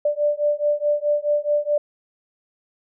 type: beating tone pair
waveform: sine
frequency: 587.3 / 592 Hz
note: D5 / D5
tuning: 0 / +14 cents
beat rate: 4.7 Hz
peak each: -21 dBFS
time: 0.05-1.78 s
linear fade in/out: 5 ms
effects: none